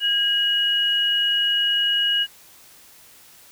sine tone pair together, 1630.8 / 2900 Hz, G#6 / F#7, -32 / -35 cents, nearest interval minor seventh, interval 997 cents, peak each -26 / -18 dBFS, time 0-2.27 s, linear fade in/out 50 ms, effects white hiss -49 dBFS RMS until 3.51 s

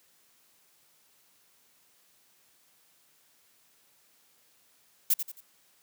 violet noise with echo, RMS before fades -23 dBFS, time 5.1-5.14 s, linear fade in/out 5 ms, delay 89 ms, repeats 3, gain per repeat -9 dB, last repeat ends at 5.407 s, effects white hiss -65 dBFS RMS until 5.82 s + high-pass 100 Hz 12 dB/octave

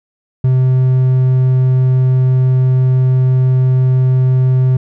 triangle tone, 129 Hz, C3, 24 cents flat, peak -6 dBFS, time 0.44-4.77 s, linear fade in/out 5 ms, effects none

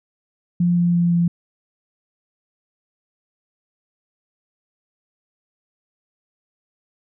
sine tone with pitch steps, 174.61 / 173.6 / 172.6 / 171.61 Hz, F3 / F3 / F3 / F3, 0 / -10 / -20 / -30 cents, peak -14 dBFS, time 0.6-1.28 s, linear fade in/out 5 ms, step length 170 ms, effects none

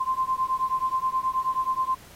sine beating tone pair, 1038 / 1047.4 Hz, C6 / C6, -14 / +1 cents, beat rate 9.4 Hz, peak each -26 dBFS, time 0-1.95 s, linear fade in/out 10 ms, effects pink hiss -50 dBFS RMS until 2.15 s + AAC 48 kbps

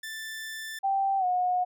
sawtooth tone, 1767 Hz, A6, 7 cents sharp, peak -32 dBFS, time 0.03-0.79 s, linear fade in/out 5 ms
sine tone with pitch glide, 782 to 725.4 Hz, G5 to F#5, -4 to -34 cents, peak -23 dBFS, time 0.83-1.65 s, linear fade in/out 20 ms, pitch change -130 cents, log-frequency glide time 1.18-1.25 s
effects none

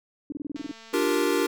sine tone bursts, 290.2 Hz, D4, 21 cents flat, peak -29 dBFS, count 9, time 0.3-0.714 s, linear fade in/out 2 ms, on 22 ms, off 27 ms
click train, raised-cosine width 0.2 ms, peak -30 dBFS, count 151, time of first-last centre 0.56-1.227 s, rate 225 Hz
square chord, G minor seventh, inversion second, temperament equal, 293.7 / 349.2 / 392 / 466.2 Hz, D4 / F4 / G4 / Bb4, 0 / 0 / 0 / 0 cents, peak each -28 dBFS, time 0.93-1.47 s, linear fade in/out 10 ms
effects none

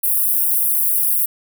white high-pass noise, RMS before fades -17 dBFS, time 0.03-1.26 s, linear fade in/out 10 ms, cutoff 10000 Hz, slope 48 dB/octave, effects none

